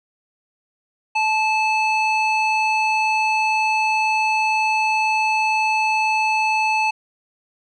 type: tone with band-pass filter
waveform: square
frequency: 871 Hz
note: A5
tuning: 18 cents flat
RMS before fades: -19 dBFS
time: 1.15-6.91 s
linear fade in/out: 10 ms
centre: 1900 Hz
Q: 6.6
effects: resampled to 22050 Hz